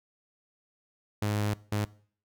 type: tone bursts at uneven times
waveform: sawtooth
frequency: 104.4 Hz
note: G#2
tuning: 10 cents sharp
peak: -23 dBFS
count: 2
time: 1.22-1.54 / 1.72-1.85 s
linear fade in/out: 5 ms
effects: noise-tail reverb RT60 0.5 s tail -21 dB re dry